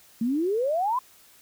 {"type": "exponential sweep", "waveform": "sine", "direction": "up", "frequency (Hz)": [219.5, 1049], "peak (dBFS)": -22, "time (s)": [0.21, 0.99], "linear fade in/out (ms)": 5, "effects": ["white hiss -55 dBFS RMS until 1.41 s"]}